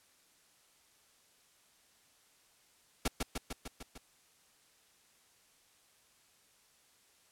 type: noise with echo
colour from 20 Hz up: pink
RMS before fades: -31 dBFS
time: 3.05-3.08 s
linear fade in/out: 5 ms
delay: 150 ms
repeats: 6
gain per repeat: -3 dB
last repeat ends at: 3.98 s
effects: white hiss -67 dBFS RMS until 7.31 s + low-pass 11000 Hz 12 dB/octave